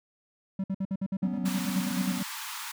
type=tone bursts; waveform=triangle; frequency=192.7 Hz; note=G3; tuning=29 cents flat; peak=-25 dBFS; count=16; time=0.59-2.23 s; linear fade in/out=5 ms; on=50 ms; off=56 ms
type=chord; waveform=triangle; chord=F# suspended fourth; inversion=none; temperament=equal; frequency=185 / 246.9 / 277.2 Hz; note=F#3 / B3 / C#4; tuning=0 / 0 / 0 cents; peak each=-30 / -32 / -36 dBFS; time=1.22-2.22 s; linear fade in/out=10 ms
type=high-pass noise; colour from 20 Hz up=pink; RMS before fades=-38 dBFS; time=1.45-2.72 s; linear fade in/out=10 ms; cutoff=850 Hz; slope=96 dB/octave
effects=none